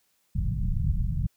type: low-pass noise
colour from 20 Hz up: pink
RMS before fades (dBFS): -26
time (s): 0.35-1.27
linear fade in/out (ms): 10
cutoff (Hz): 180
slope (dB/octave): 48
effects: white hiss -70 dBFS RMS until 1.36 s